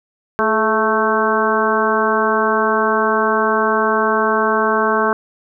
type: harmonic tone with a mistuned harmonic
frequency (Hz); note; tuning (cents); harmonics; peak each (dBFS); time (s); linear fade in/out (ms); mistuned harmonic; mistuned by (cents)
220; A3; 0; 1 / 2 / 3 / 4 / 5 / 6 / 7; -23 / -19 / -22 / -22 / -19 / -23 / -21; 0.39-5.13; 0; 2; -45
effects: none